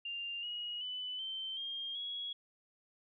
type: tone with pitch steps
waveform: sine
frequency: 2794 / 2894 / 2998 / 3106 / 3217 / 3332 Hz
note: F7 / F#7 / F#7 / G7 / G7 / G#7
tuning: 0 / -39 / +22 / -17 / +44 / +5 cents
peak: -38 dBFS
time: 0.05-2.33 s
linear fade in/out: 5 ms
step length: 380 ms
effects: none